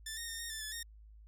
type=tone with pitch steps; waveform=10% pulse; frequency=1764 / 1852 / 1825 / 1852 / 1764 / 1725 / 1847 Hz; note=A6 / A#6 / A#6 / A#6 / A6 / A6 / A#6; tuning=+4 / -12 / -37 / -12 / +4 / -35 / -16 cents; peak=-31 dBFS; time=0.06-0.83 s; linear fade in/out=5 ms; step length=110 ms; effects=added 53 Hz sine -53 dBFS peak until 1.27 s